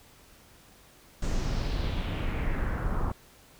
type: noise with low-pass filter sweep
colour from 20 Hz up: brown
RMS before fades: -29 dBFS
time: 1.22-3.12 s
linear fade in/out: 5 ms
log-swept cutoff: 7400 to 1100 Hz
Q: 2.6
effects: pink hiss -56 dBFS RMS until 3.59 s